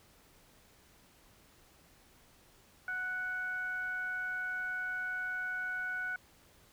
sine tone with frequency modulation, 1480 Hz, F#6, in tune, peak -34 dBFS, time 2.88-6.16 s, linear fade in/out 2 ms, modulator 745 Hz, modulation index 0.36, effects pink hiss -63 dBFS RMS until 6.72 s

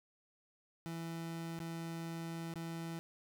30% pulse tone with dropouts, 165.8 Hz, E3, 10 cents sharp, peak -38 dBFS, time 0.86-2.99 s, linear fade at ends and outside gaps 0 ms, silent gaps 1.59-1.602 / 2.538-2.557 s, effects none

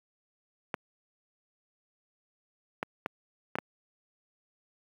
clicks, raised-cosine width 0.5 ms, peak -15 dBFS, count 5, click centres 0.742 / 2.829 / 3.061 / 3.555 / 3.586 s, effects high-pass 150 Hz 12 dB/octave + 9-bit

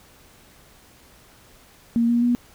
sine tone with pitch steps, 233.1 / 237.4 / 241.9 Hz, A#3 / A#3 / B3, 0 / +32 / -36 cents, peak -16 dBFS, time 1.96-2.35 s, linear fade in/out 0 ms, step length 130 ms, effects pink hiss -52 dBFS RMS until 2.54 s

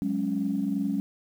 sine chord, F# suspended second, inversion none, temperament equal, 185 / 207.7 / 277.2 Hz, F#3 / G#3 / C#4, 0 / 0 / 0 cents, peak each -31 / -28 / -28 dBFS, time 0.02-1 s, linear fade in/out 0 ms, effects tanh soft clip ceiling -16 dBFS + 9-bit

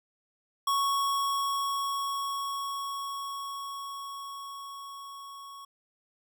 square tone with level ramp, 1108.7 Hz, C#6, in tune, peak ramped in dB -25 to -44 dBFS, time 0.67-5.65 s, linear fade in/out 5 ms, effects none

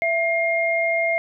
sine tone pair together, 666.9 / 2126 Hz, E5 / C7, +20 / +27 cents, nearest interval octave + minor sixth, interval 2007 cents, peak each -21 dBFS, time 0.02-1.18 s, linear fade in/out 0 ms, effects none

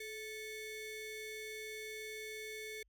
35% pulse ring-modulated tone, 1318.5 Hz, E6, in tune, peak -39 dBFS, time 0-2.83 s, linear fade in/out 5 ms, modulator 887 Hz, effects added 50 Hz sine -70 dBFS peak until 2.88 s

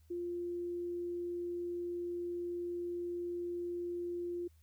sine tone, 349.2 Hz, F4, in tune, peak -36 dBFS, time 0.1-4.48 s, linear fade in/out 10 ms, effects added 79 Hz sine -61 dBFS peak until 4.62 s + white hiss -75 dBFS RMS until 4.62 s

